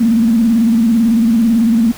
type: tone with vibrato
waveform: sine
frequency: 228.1 Hz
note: A#3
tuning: 37 cents flat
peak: -8 dBFS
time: 0-1.92 s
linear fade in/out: 10 ms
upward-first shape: square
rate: 18 Hz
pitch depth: 70 cents each way
effects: pink hiss -33 dBFS RMS until 1.97 s